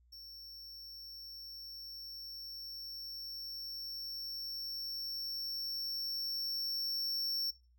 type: tone with level ramp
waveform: square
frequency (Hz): 5450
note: F8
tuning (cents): -43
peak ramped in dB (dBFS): -49 to -33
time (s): 0.12-7.51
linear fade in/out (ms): 10
effects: noise-tail reverb RT60 0.3 s tail -19 dB re dry + added 60 Hz sine -64 dBFS peak until 7.78 s